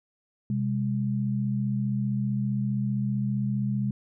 sine tone pair together, 128.2 / 203.5 Hz, C3 / G#3, -35 / -35 cents, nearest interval minor sixth, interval 800 cents, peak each -27 dBFS, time 0.5-3.91 s, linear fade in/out 2 ms, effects none

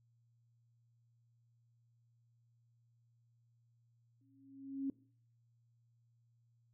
sine tone with exponential growth, 272.6 Hz, C#4, 29 cents flat, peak -33 dBFS, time 4.21-4.9 s, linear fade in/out 2 ms, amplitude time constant 150 ms, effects noise-tail reverb RT60 0.5 s tail -21 dB re dry + added 117 Hz sine -70 dBFS peak until 6.73 s

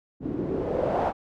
white noise with low-pass filter sweep, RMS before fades -27 dBFS, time 0.2-1.13 s, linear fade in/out 50 ms, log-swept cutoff 250 to 810 Hz, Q 3.1, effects none

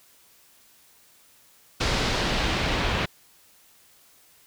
pink noise with low-pass filter sweep, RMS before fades -25 dBFS, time 1.8-3.06 s, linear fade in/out 10 ms, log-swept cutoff 5100 to 3100 Hz, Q 1.2, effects white hiss -57 dBFS RMS until 4.46 s

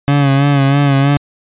30% pulse tone with vibrato, 140 Hz, C#3, 18 cents sharp, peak -6 dBFS, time 0.08-1.17 s, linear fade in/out 0 ms, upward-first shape sine, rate 3.1 Hz, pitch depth 46 cents each way, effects resampled to 8000 Hz

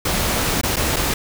pink noise with dropouts, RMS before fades -20 dBFS, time 0.05-1.14 s, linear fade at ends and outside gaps 5 ms, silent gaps 0.613-0.633 / 0.76-0.766 / 0.962-0.965 s, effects none

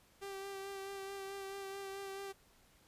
sawtooth tone with vibrato, 392 Hz, G4, in tune, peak -39 dBFS, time 0.21-2.33 s, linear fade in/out 20 ms, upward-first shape sine, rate 4.6 Hz, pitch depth 20 cents each way, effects pink hiss -67 dBFS RMS until 2.87 s + resampled to 32000 Hz

